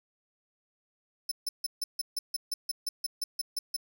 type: tone bursts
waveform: sawtooth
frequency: 5274 Hz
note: E8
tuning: in tune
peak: -26 dBFS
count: 15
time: 1.29-3.765 s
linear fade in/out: 5 ms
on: 25 ms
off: 150 ms
effects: none